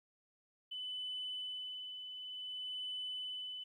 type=tone with tremolo; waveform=sine; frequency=3006 Hz; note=F#7; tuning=27 cents sharp; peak=-38 dBFS; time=0.71-3.64 s; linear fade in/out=10 ms; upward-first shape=sine; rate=0.55 Hz; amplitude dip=50%; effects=tanh soft clip ceiling -34 dBFS + 13-bit